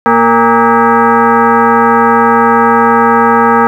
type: tone with frequency modulation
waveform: sine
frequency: 233.1 Hz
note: A#3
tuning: in tune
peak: -4 dBFS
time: 0.06-3.67 s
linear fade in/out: 0 ms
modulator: 348 Hz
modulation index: 3.7
effects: 7-bit